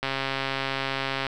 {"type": "click train", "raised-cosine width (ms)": 0.3, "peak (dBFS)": -11, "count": 168, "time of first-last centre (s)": [0.03, 1.267], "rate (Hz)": 135, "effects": []}